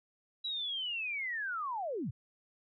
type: linear sweep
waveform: sine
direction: down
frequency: 3932 to 88.3 Hz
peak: -34 dBFS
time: 0.44-2.11 s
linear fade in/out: 10 ms
effects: none